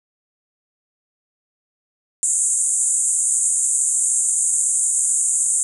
white band-pass noise, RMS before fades -19 dBFS, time 2.23-5.63 s, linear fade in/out 0 ms, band 6900 to 9500 Hz, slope 96 dB/octave, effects none

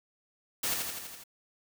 white noise with echo, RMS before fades -31 dBFS, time 0.63-0.74 s, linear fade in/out 5 ms, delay 83 ms, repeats 6, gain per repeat -3 dB, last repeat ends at 1.238 s, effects none

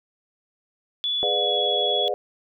sine tone with pitch glide, 3431 to 3372 Hz, A7 to G#7, -44 to +26 cents, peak -22 dBFS, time 1.04-2.08 s, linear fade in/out 0 ms, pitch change -30 cents, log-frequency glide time 1.14-1.55 s
sine chord, G# diminished seventh, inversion none, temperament just, 415.3 / 498.4 / 598 / 717.6 Hz, G#4 / B4 / D5 / F5, 0 / +16 / +31 / +47 cents, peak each -28 dBFS, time 1.23-2.14 s, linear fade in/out 0 ms
effects none

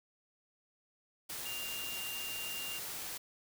sine tone in noise, 2794 Hz, F7, in tune, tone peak -41 dBFS, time 1.45-2.79 s, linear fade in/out 10 ms, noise white, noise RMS -42 dBFS, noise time 1.29-3.18 s, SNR -2 dB, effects none

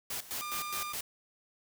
white noise with tremolo, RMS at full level -37 dBFS, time 0.1-1.01 s, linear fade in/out 5 ms, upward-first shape square, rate 4.8 Hz, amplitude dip 80%
sawtooth tone, 1200 Hz, D6, 37 cents sharp, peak -33 dBFS, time 0.41-0.93 s, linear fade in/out 10 ms
effects none

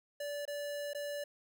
square tone with dropouts, 580 Hz, D5, 22 cents flat, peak -38 dBFS, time 0.2-1.24 s, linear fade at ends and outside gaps 5 ms, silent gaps 0.454-0.477 / 0.934-0.947 s, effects none

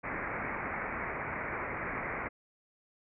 white low-pass noise, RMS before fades -37 dBFS, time 0.03-2.29 s, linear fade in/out 20 ms, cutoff 2300 Hz, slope 96 dB/octave, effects none

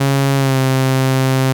sawtooth tone with pitch glide, 137.4 to 132.03 Hz, C#3 to C3, -15 to +16 cents, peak -8 dBFS, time 0-1.53 s, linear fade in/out 10 ms, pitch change -69 cents, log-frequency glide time 0.36-0.59 s, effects none

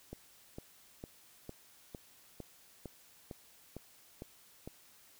click train, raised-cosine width 2 ms, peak -30 dBFS, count 11, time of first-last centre 0.13-4.675 s, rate 2.2 Hz, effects white hiss -62 dBFS RMS until 5.19 s

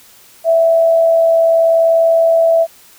sine tone with amplitude modulation, 660 Hz, E5, 2 cents sharp, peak -6 dBFS, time 0.44-2.67 s, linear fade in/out 50 ms, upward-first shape sine, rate 80.7 Hz, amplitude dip 35%, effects white hiss -44 dBFS RMS until 2.98 s

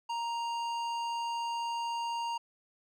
triangle tone with hard clipping, 934 Hz, A#5, 3 cents sharp, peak -34 dBFS, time 0.09-2.38 s, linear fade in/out 10 ms, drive 16 dB, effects none

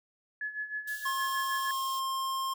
sine tone with tremolo, 1706 Hz, G#6, 46 cents sharp, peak -31 dBFS, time 0.41-1.71 s, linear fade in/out 2 ms, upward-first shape sine, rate 6.4 Hz, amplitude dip 75%
white high-pass noise, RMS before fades -46 dBFS, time 0.87-2 s, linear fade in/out 10 ms, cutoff 2800 Hz, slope 96 dB/octave
square tone with pitch glide, 1071 to 1063.6 Hz, C6 to C6, +40 to +28 cents, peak -31 dBFS, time 1.05-2.54 s, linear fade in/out 10 ms, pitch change -12 cents, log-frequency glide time 1.69-1.97 s
effects none

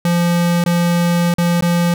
square tone with dropouts, 172.8 Hz, F3, 18 cents flat, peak -13 dBFS, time 0.05-1.94 s, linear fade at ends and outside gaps 2 ms, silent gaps 0.64-0.661 / 1.34-1.383 / 1.609-1.623 s, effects none

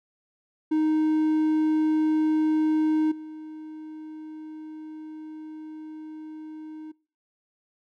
triangle tone with level steps, 311.1 Hz, D#4, in tune, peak -18 / -35 dBFS, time 0.71-6.92 s, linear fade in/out 10 ms, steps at 3.11 s, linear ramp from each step 10 ms, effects noise-tail reverb RT60 0.4 s tail -24 dB re dry

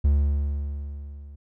triangle tone with level ramp, 71.6 Hz, D2, 43 cents flat, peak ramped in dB -13 to -38 dBFS, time 0.04-1.36 s, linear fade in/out 10 ms, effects none

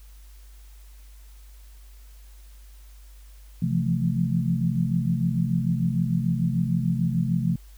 sine chord, F major seventh, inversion second, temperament equal with one note detuned, 130.81 / 167.89 / 174.61 / 220 Hz, C3 / E3 / F3 / A3, 0 / +32 / 0 / 0 cents, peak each -26 / -26 / -26 / -29 dBFS, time 3.62-7.56 s, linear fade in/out 5 ms, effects added 50 Hz sine -44 dBFS peak until 7.77 s + white hiss -58 dBFS RMS until 7.77 s

